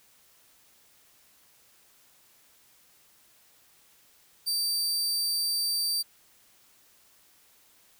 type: tone with amplitude modulation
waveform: sawtooth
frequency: 4660 Hz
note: D8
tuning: 14 cents flat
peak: -22 dBFS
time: 4.46-6.03 s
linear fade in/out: 20 ms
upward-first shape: sine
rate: 162 Hz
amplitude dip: 25%
effects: white hiss -61 dBFS RMS until 7.99 s